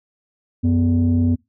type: tone pair together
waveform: sine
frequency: 92.5 / 246.9 Hz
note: F#2 / B3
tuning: 0 / 0 cents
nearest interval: octave + perfect fourth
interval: 1700 cents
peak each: -15 dBFS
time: 0.63-1.36 s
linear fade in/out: 20 ms
effects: noise-tail reverb RT60 0.2 s tail -23 dB re dry + tanh soft clip ceiling -10 dBFS